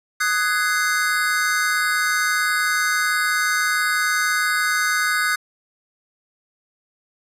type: chord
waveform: square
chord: Ab dominant seventh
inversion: second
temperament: just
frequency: 1245.9 / 1495.1 / 1661.2 / 2077 Hz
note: Eb6 / Gb6 / Ab6 / C7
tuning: +2 / +18 / 0 / -13 cents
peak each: -25 / -22 / -26 / -27 dBFS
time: 0.2-5.36 s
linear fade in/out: 10 ms
effects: resampled to 32000 Hz